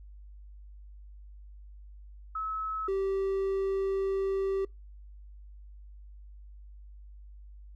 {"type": "tone pair in turn", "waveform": ["sine", "triangle"], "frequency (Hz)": [1294, 388.2], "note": ["E6", "G4"], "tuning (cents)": [-32, -17], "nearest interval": "octave + major sixth", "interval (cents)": 2085, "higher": "first", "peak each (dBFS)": [-31, -25], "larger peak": "second", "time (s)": [[2.35, 2.88], [2.88, 4.65]], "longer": "second", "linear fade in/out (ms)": 5, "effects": ["noise-tail reverb RT60 0.2 s tail -25 dB re dry", "added 50 Hz sine -46 dBFS peak until 7.75 s"]}